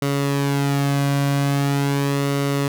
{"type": "tone with flanger", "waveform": "sawtooth", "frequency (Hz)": 140.5, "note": "C#3", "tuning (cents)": 24, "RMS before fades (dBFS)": -20, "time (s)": [0.02, 2.68], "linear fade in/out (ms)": 2, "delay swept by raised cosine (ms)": [1.2, 2.3], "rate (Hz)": 0.42, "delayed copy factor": -0.55, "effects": []}